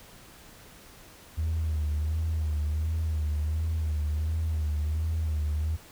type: tone with vibrato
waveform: triangle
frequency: 77.78 Hz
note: D#2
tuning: in tune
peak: -22 dBFS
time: 1.37-5.77 s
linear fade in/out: 20 ms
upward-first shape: sine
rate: 1.4 Hz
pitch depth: 64 cents each way
effects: tanh soft clip ceiling -22 dBFS + pink hiss -51 dBFS RMS until 5.91 s